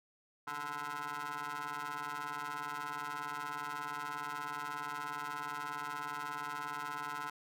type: ring-modulated tone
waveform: 25% pulse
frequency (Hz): 145.2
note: D3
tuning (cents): -19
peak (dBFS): -32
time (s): 0.47-7.3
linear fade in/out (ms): 5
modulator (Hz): 1170
effects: none